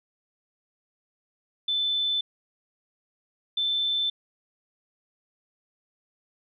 sine tone pair in turn, 3520 / 3535 Hz, A7 / A7, 0 / +7 cents, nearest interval unison, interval 7 cents, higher second, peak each -23 / -23 dBFS, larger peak neither, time 1.68-2.21 / 3.57-4.1 s, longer neither, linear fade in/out 5 ms, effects none

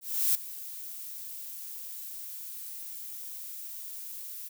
violet noise with ADSR envelope, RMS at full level -24 dBFS, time 0.01-4.49 s, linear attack 340 ms, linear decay 4 ms, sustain -17 dB, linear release 16 ms, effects none

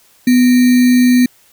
sine tone with sample-and-hold, 248.4 Hz, B3, 10 cents sharp, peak -6 dBFS, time 0.27-1.26 s, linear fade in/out 5 ms, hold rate 2100 Hz, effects white hiss -50 dBFS RMS until 1.52 s

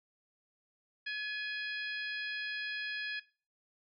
harmonic tone with a mistuned harmonic, 830.6 Hz, G#5, in tune, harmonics 2 / 3 / 4 / 5 / 6, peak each -37 / -42 / -45 / -48 / -47 dBFS, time 1.06-3.2 s, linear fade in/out 10 ms, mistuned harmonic 2, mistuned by +42 cents, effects noise-tail reverb RT60 0.4 s tail -20 dB re dry

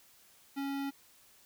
square tone with notch filter, 277.2 Hz, C#4, in tune, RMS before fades -36 dBFS, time 0.56-0.91 s, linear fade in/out 20 ms, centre 7700 Hz, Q 0.8, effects white hiss -62 dBFS RMS until 1.45 s

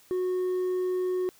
sine tone with hard clipping, 366.4 Hz, F#4, 17 cents flat, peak -26 dBFS, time 0.11-1.29 s, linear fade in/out 0 ms, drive 2 dB, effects white hiss -58 dBFS RMS until 1.39 s

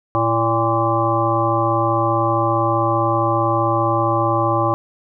harmonic tone with a mistuned harmonic, 115.3 Hz, A#2, 19 cents flat, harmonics 1 / 3 / 5 / 7 / 9 / 10, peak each -22 / -22 / -22 / -22 / -22 / -22 dBFS, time 0.15-4.74 s, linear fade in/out 0 ms, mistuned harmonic 3, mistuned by -54 cents, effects none

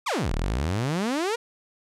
sawtooth exponential two-way sweep, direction down then up, 1321 to 34.25 to 487.9 Hz, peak -20 dBFS, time 0.06-1.36 s, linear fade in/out 10 ms, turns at 0.33 s, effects low-pass 9000 Hz 12 dB/octave

